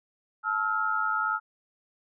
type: tone cluster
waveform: sine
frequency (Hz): 872 / 1302 / 1403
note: A5 / E6 / F6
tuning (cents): -16 / -22 / +8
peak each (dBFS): -33 / -28 / -28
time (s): 0.43-1.4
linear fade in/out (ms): 50
effects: none